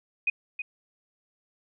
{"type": "tone with echo", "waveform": "sine", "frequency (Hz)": 2489, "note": "D#7", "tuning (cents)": 0, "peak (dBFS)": -21, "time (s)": [0.27, 0.3], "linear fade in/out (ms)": 5, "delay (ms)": 320, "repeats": 1, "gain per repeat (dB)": -9, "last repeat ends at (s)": 0.62, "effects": []}